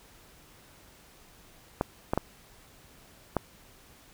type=clicks; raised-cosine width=1 ms; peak=-11 dBFS; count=4; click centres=1.811 / 2.135 / 2.176 / 3.367 s; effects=pink hiss -56 dBFS RMS until 4.13 s